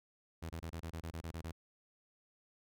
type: tone bursts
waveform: sawtooth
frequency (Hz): 82.41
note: E2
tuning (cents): 0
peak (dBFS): -37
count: 11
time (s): 0.42-1.519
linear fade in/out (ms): 10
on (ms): 79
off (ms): 23
effects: none